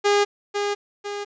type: tone with echo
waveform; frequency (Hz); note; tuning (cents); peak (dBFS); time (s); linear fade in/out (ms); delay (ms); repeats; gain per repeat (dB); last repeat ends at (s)
sawtooth; 408.3; G#4; -29; -12; 0.04-0.25; 20; 500; 2; -6; 1.25
effects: resampled to 16000 Hz + 9-bit